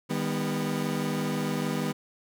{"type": "chord", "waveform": "30% pulse", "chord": "Eb augmented", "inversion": "none", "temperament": "equal with one note detuned", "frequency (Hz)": [155.56, 200.6, 246.9], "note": ["Eb3", "G3", "B3"], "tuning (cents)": [0, 40, 0], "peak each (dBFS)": -29, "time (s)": [0.09, 1.93], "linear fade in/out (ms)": 20, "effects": []}